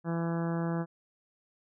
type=harmonic tone; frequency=167.5 Hz; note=E3; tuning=28 cents sharp; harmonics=1 / 2 / 3 / 4 / 5 / 6 / 7 / 8 / 9 / 10; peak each=-30 / -36 / -40 / -42 / -44 / -46 / -47 / -48 / -49 / -50 dBFS; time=0.04-0.86 s; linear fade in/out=50 ms; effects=none

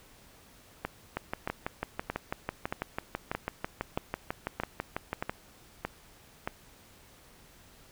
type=two click trains; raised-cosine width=0.5 ms; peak=-16 / -16 dBFS; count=10 / 26; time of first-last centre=0.85-6.475 / 1.17-5.295 s; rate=1.6 / 6.06 Hz; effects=pink hiss -57 dBFS RMS until 7.91 s

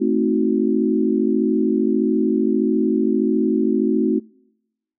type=chord; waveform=sine; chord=A diminished seventh; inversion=none; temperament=equal with one note detuned; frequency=220 / 261.6 / 316.6 / 370 Hz; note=A3 / C4 / Eb4 / Gb4; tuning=0 / 0 / +30 / 0 cents; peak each=-21 dBFS; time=0-4.2 s; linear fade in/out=20 ms; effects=noise-tail reverb RT60 0.9 s tail -26 dB re dry

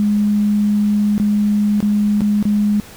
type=tone with dropouts; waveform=sine; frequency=207.7 Hz; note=G#3; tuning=in tune; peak=-12 dBFS; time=0-2.8 s; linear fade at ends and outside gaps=0 ms; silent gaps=1.18-1.199 / 1.804-1.827 / 2.207-2.217 / 2.427-2.453 s; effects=pink hiss -39 dBFS RMS until 2.96 s

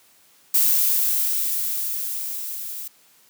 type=noise with level ramp; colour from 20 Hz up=violet; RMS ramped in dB=-17 to -33 dBFS; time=0.54-2.88 s; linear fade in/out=5 ms; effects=white hiss -56 dBFS RMS until 3.29 s + high-pass 100 Hz 12 dB/octave

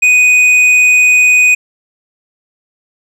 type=tone with hard clipping; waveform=triangle; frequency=2489 Hz; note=D#7; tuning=in tune; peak=-6 dBFS; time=0.02-1.55 s; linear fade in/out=10 ms; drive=9 dB; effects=none

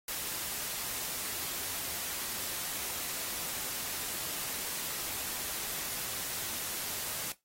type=noise; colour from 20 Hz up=white; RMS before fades=-37 dBFS; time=0.08-7.32 s; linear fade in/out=2 ms; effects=noise-tail reverb RT60 0.2 s tail -19 dB re dry + AAC 48 kbps

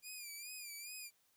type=tone with vibrato; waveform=10% pulse; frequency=2401 Hz; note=D7; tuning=38 cents sharp; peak=-38 dBFS; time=0.02-1.11 s; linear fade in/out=50 ms; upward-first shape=sine; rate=2.4 Hz; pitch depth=83 cents each way; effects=white hiss -75 dBFS RMS until 1.36 s

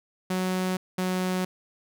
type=tone pair in turn; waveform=sawtooth; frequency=185 / 184.26 Hz; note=F#3 / F#3; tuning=0 / -7 cents; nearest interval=unison; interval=7 cents; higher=first; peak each=-21 dBFS; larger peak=neither; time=0.3-0.77 / 0.98-1.45 s; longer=neither; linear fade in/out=5 ms; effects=none

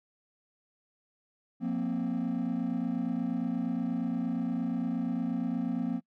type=chord; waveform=triangle; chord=F suspended fourth; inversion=none; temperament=equal with one note detuned; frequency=176.44 / 233.1 / 261.6 Hz; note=F3 / Bb3 / C4; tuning=+18 / 0 / 0 cents; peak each=-32 / -29 / -30 dBFS; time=1.6-6.01 s; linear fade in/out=50 ms; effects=noise-tail reverb RT60 0.1 s tail -26 dB re dry + tanh soft clip ceiling -22 dBFS

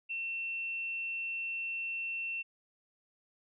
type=tone; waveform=sine; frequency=2700 Hz; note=E7; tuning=41 cents sharp; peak=-34 dBFS; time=0.09-2.43 s; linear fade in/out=20 ms; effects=none

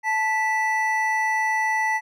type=tone pair together; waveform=triangle; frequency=876.6 / 1968 Hz; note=A5 / B6; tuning=-7 / -7 cents; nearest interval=octave + major second; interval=1400 cents; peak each=-21 dBFS; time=0.03-2.01 s; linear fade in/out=50 ms; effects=none

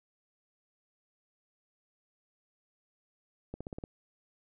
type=accelerating click train; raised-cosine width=2 ms; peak=-26 dBFS; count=6; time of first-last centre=3.54-3.839 s; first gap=66 ms; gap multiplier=0.95; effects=none

